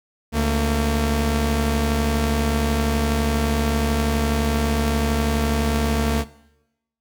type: tone pair together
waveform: sawtooth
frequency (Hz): 71.6 / 227.3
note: D2 / A#3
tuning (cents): -43 / -43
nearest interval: octave + minor sixth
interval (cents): 2000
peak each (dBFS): -17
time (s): 0.32-6.25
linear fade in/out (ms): 50
effects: noise-tail reverb RT60 0.9 s tail -19 dB re dry